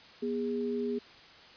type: tone pair together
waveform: sine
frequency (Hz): 241.8 / 410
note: B3 / G#4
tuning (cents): -36 / -22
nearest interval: major sixth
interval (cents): 914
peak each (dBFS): -33 / -32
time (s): 0.22-0.99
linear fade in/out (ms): 10
effects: white hiss -53 dBFS RMS until 1.56 s + resampled to 11025 Hz

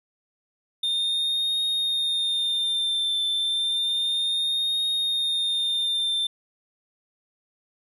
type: tone with vibrato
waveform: triangle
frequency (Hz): 3628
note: A#7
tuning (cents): -48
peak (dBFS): -21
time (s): 0.83-6.27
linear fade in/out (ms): 5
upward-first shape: triangle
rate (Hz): 0.31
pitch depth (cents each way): 44
effects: none

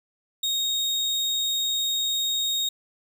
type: tone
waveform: 35% pulse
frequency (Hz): 3729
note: A#7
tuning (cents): 0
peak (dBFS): -21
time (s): 0.43-2.69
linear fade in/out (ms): 5
effects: none

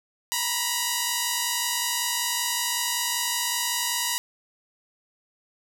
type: tone pair together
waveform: 5% pulse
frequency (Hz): 942.5 / 987.8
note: A#5 / B5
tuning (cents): +19 / 0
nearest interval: minor second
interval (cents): 81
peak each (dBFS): -15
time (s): 0.32-4.18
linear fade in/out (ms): 0
effects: none

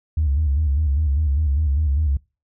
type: tone with vibrato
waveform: sine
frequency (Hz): 73.3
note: D2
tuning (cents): -3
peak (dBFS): -15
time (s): 0.17-2.17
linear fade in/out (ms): 5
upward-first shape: square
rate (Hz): 5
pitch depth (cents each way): 100
effects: noise-tail reverb RT60 0.3 s tail -25 dB re dry + tanh soft clip ceiling -12 dBFS

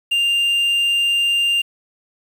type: tone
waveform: triangle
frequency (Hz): 2795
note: F7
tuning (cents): +1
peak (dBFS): -13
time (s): 0.11-1.62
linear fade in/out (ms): 10
effects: 7-bit

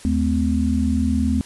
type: tone cluster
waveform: sine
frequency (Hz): 78 / 215.8 / 255.5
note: D#2 / A3 / C4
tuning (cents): +5 / -33 / -41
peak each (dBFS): -21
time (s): 0.05-1.41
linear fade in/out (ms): 0
effects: white hiss -43 dBFS RMS until 1.45 s + resampled to 24000 Hz

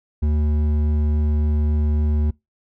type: tone with hard clipping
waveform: triangle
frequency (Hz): 75.3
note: D2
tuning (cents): +44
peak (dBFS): -18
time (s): 0.22-2.31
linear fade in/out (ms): 10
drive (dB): 12
effects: noise-tail reverb RT60 0.2 s tail -24 dB re dry

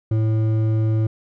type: tone with hard clipping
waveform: triangle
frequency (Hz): 110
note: A2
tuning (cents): 0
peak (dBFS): -18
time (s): 0.11-1.07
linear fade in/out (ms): 5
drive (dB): 12
effects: none

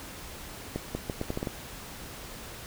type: accelerating click train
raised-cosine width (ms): 2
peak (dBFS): -17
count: 8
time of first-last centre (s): 0.76-1.472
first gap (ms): 190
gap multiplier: 0.78
effects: pink hiss -43 dBFS RMS until 2.66 s

